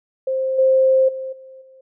sine tone with level steps, 526 Hz, C5, 9 cents sharp, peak -18 / -11 / -25 / -38 / -44 dBFS, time 0.27-1.81 s, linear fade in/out 5 ms, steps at 0.58 / 1.08 / 1.32 / 1.61 s, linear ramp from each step 10 ms, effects none

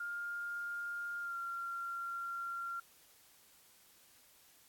sine tone with pitch glide, 1408 to 1379 Hz, F6 to F6, +14 to -22 cents, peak -38 dBFS, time 0-2.8 s, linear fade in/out 5 ms, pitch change -36 cents, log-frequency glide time 1.2-1.36 s, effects white hiss -64 dBFS RMS until 4.68 s + AAC 64 kbps

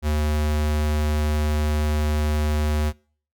square tone, 75.5 Hz, D2, 48 cents sharp, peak -20 dBFS, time 0.02-2.93 s, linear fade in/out 50 ms, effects noise-tail reverb RT60 0.5 s tail -26 dB re dry

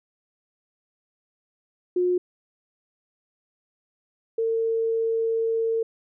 sine tone pair in turn, 359.4 / 452.8 Hz, F4 / A4, +50 / +50 cents, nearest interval major third, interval 400 cents, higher second, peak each -19 / -21 dBFS, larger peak first, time 1.96-2.18 / 4.38-5.83 s, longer second, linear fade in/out 5 ms, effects none

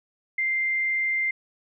sine tone, 2093 Hz, C7, in tune, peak -22 dBFS, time 0.38-1.31 s, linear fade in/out 5 ms, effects none

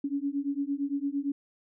sine beating tone pair, 277.2 / 286 Hz, C#4 / D4, 0 / -46 cents, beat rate 8.8 Hz, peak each -31 dBFS, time 0.04-1.32 s, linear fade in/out 5 ms, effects none

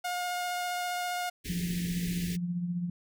sawtooth tone with vibrato, 715 Hz, F5, 41 cents sharp, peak -27 dBFS, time 0.04-1.3 s, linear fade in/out 10 ms, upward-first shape sine, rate 15 Hz, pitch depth 10 cents each way
pink band-stop noise, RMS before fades -39 dBFS, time 1.44-2.37 s, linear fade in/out 20 ms, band 450 to 1700 Hz, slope 96 dB/octave
sine tone with tremolo, 175.3 Hz, F3, 7 cents sharp, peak -27 dBFS, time 1.49-2.9 s, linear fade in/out 5 ms, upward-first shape triangle, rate 15 Hz, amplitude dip 55%
effects none

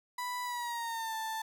35% pulse tone with pitch glide, 987.8 to 885.1 Hz, B5 to A5, 0 to +10 cents, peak -33 dBFS, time 0.18-1.42 s, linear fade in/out 5 ms, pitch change -190 cents, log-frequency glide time 0.44-1.15 s, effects 12-bit

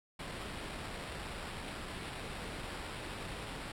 pink noise with sample-and-hold, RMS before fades -43 dBFS, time 0.19-3.72 s, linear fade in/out 5 ms, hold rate 6300 Hz, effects low-pass 11000 Hz 12 dB/octave

